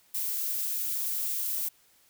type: noise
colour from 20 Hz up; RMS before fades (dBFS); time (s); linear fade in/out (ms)
violet; -31; 0.14-1.69; 10
effects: white hiss -63 dBFS RMS until 2.09 s